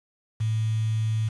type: tone with quantisation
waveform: sine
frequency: 110 Hz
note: A2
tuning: in tune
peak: -22 dBFS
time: 0.4-1.29 s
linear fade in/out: 10 ms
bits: 7
effects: resampled to 22050 Hz